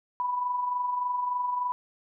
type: tone with amplitude modulation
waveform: sine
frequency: 987.8 Hz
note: B5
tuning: in tune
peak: -24 dBFS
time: 0.2-1.72 s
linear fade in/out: 0 ms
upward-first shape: sine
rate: 23.4 Hz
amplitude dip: 45%
effects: none